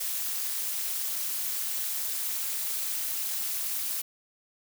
blue noise with amplitude modulation, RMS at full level -28 dBFS, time 0-4.02 s, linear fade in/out 10 ms, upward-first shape sine, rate 220 Hz, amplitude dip 75%, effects none

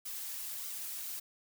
blue noise with flanger, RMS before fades -41 dBFS, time 0.05-1.2 s, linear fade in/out 10 ms, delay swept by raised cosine 1.1 to 4.6 ms, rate 1.6 Hz, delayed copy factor -0.55, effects none

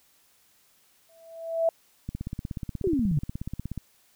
sine tone with exponential growth, 659.3 Hz, E5, in tune, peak -18 dBFS, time 1.09-1.69 s, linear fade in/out 2 ms, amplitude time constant 130 ms
click train, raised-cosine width 5 ms, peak -20 dBFS, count 29, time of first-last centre 2.09-3.777 s, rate 16.6 Hz
sine exponential sweep, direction down, 410 to 133.9 Hz, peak -22 dBFS, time 2.84-3.19 s, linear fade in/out 2 ms
effects white hiss -63 dBFS RMS until 4.15 s

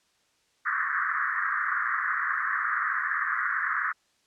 white band-pass noise, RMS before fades -28 dBFS, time 0.65-3.93 s, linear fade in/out 20 ms, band 1100 to 1900 Hz, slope 96 dB/octave, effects white hiss -68 dBFS RMS until 4.26 s + low-pass 7000 Hz 12 dB/octave

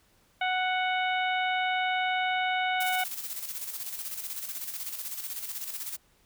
harmonic tone, 740 Hz, F#5, in tune, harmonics 1 / 2 / 3 / 4 / 5, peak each -28 / -32 / -32 / -37 / -40 dBFS, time 0.41-3.04 s, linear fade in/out 5 ms
blue noise with tremolo, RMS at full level -35 dBFS, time 2.8-5.97 s, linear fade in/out 10 ms, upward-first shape square, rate 16 Hz, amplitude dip 50%
effects pink hiss -65 dBFS RMS until 6.25 s

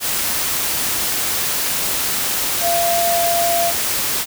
sine tone in noise, 686 Hz, F5, 31 cents flat, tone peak -16 dBFS, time 2.61-3.73 s, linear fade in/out 50 ms, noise white, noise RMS -20 dBFS, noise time 0-4.26 s, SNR +1 dB, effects none

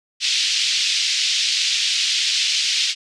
white band-pass noise, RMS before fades -20 dBFS, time 0.2-2.95 s, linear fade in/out 50 ms, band 2600 to 5200 Hz, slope 24 dB/octave, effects resampled to 22050 Hz

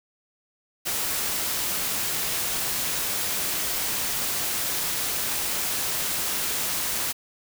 white noise, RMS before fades -27 dBFS, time 0.85-7.13 s, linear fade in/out 20 ms, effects none

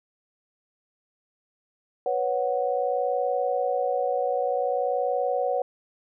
sine chord, B suspended second, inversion none, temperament equal, 493.9 / 554.4 / 740 Hz, B4 / C#5 / F#5, 0 / 0 / 0 cents, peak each -27 dBFS, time 2.06-5.62 s, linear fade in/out 2 ms, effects none

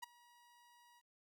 sawtooth tone with ADSR envelope, 959 Hz, A#5, 49 cents sharp, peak -38 dBFS, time 0.02-1.02 s, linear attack 14 ms, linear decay 12 ms, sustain -23 dB, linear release 39 ms, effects 13-bit

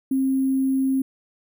sine tone with sample-and-hold, 266.5 Hz, C4, 32 cents sharp, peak -18 dBFS, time 0.11-1.02 s, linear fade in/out 5 ms, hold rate 11025 Hz, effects none

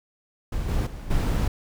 brown noise with level steps, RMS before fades -28 / -24 / -35 / -22 dBFS, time 0.52-1.48 s, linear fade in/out 5 ms, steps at 0.68 / 0.86 / 1.1 s, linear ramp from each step 10 ms, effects none

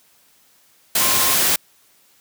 sine tone in noise, 1058 Hz, C6, 19 cents sharp, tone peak -26 dBFS, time 1-1.35 s, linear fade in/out 5 ms, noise white, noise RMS -17 dBFS, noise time 0.95-1.56 s, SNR -12 dB, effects white hiss -56 dBFS RMS until 2.2 s + high-pass 80 Hz 12 dB/octave

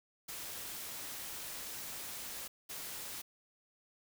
white noise bursts at uneven times, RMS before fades -44 dBFS, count 2, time 0.28-2.48 / 2.69-3.22 s, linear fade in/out 10 ms, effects none

